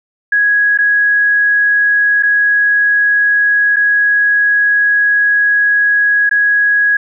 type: tone with dropouts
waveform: sine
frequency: 1663 Hz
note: G#6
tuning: 2 cents sharp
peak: -8 dBFS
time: 0.32-6.97 s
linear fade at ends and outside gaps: 5 ms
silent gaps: 0.776-0.786 / 2.226-2.232 / 3.761-3.766 / 6.294-6.311 s
effects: none